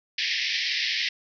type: band-pass noise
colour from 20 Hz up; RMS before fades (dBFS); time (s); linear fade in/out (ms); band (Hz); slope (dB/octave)
pink; -27; 0.18-1.09; 5; 1800 to 5500; 96
effects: none